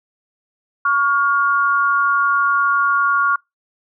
sine tone pair together, 1122 / 1413.6 Hz, C#6 / F6, +21 / +21 cents, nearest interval major third, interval 400 cents, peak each -16 dBFS, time 0.85-3.36 s, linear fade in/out 5 ms, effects noise-tail reverb RT60 0.2 s tail -26 dB re dry

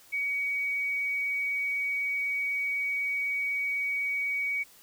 sine tone, 2256 Hz, C#7, 30 cents sharp, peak -27 dBFS, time 0.12-4.64 s, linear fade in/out 20 ms, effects white hiss -56 dBFS RMS until 4.82 s

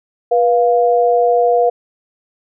sine tone pair together, 485.5 / 698.5 Hz, B4 / F5, -30 / 0 cents, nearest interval tritone, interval 630 cents, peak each -12 / -13 dBFS, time 0.31-1.7 s, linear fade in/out 10 ms, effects none

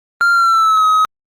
triangle tone with pitch glide, 1392 to 1269.1 Hz, F6 to D#6, -6 to +34 cents, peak -7 dBFS, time 0.21-1.05 s, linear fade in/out 0 ms, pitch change -160 cents, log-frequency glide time 0.32-0.85 s, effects Opus 24 kbps

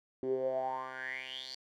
10% pulse tone with band-pass filter sweep, 130.2 Hz, C3, 8 cents flat, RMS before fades -37 dBFS, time 0.23-1.55 s, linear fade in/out 2 ms, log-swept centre 330 to 4700 Hz, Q 8.6, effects none

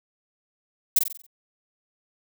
violet noise with echo, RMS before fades -17 dBFS, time 0.96-0.99 s, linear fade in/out 5 ms, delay 46 ms, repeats 6, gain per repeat -6 dB, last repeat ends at 1.266 s, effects none

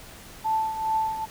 sine tone with tremolo, 880 Hz, A5, in tune, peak -20 dBFS, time 0.44-1.26 s, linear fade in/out 20 ms, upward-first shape triangle, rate 2.4 Hz, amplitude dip 70%, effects pink hiss -45 dBFS RMS until 1.3 s

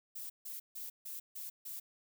violet noise bursts, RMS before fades -44 dBFS, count 6, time 0.15-1.8 s, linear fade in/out 10 ms, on 150 ms, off 150 ms, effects none

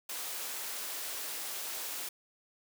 white high-pass noise, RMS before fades -39 dBFS, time 0.09-2.09 s, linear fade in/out 5 ms, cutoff 350 Hz, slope 12 dB/octave, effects none

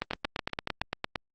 two click trains, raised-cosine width 0.3 ms, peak -14 / -13 dBFS, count 6 / 11, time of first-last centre 0.11-0.815 / 0.02-1.158 s, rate 7.09 / 8.79 Hz, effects Opus 24 kbps

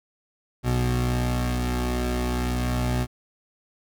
25% pulse tone pair together, 61.42 / 123.1 Hz, B1 / B2, -9 / -5 cents, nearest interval octave, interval 1204 cents, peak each -21 dBFS, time 0.63-3.07 s, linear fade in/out 50 ms, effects none

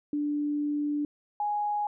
sine tone pair in turn, 293.7 / 830.7 Hz, D4 / G#5, 0 / 0 cents, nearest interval octave + tritone, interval 1800 cents, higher second, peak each -26 dBFS, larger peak neither, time 0.13-1.05 / 1.4-1.87 s, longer first, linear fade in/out 2 ms, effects none

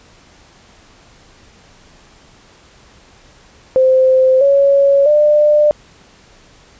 sine tone with pitch steps, 520 / 557.3 / 597.3 Hz, C5 / C#5 / D5, -11 / +9 / +29 cents, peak -7 dBFS, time 3.76-5.71 s, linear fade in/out 0 ms, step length 650 ms, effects pink hiss -46 dBFS RMS until 6.79 s + resampled to 16000 Hz

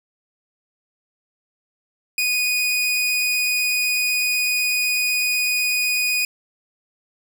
sawtooth tone, 2477 Hz, D#7, 8 cents flat, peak -15 dBFS, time 2.18-6.25 s, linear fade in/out 2 ms, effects none

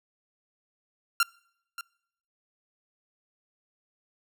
sawtooth tone with echo, 1382 Hz, F6, 19 cents flat, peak -16 dBFS, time 1.2-1.23 s, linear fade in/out 2 ms, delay 580 ms, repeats 1, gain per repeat -15 dB, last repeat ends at 1.81 s, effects noise-tail reverb RT60 0.7 s tail -26 dB re dry

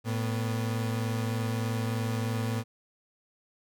35% pulse tone pair together, 111.84 / 246.9 Hz, A2 / B3, +29 / 0 cents, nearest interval octave + major second, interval 1371 cents, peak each -27 / -34 dBFS, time 0.04-2.64 s, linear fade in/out 50 ms, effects none

